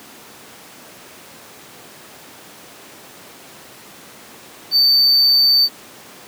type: tone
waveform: triangle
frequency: 4568 Hz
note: D8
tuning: 49 cents flat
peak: -9 dBFS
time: 4.71-5.69 s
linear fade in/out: 50 ms
effects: pink hiss -40 dBFS RMS until 6.27 s + high-pass 200 Hz 12 dB/octave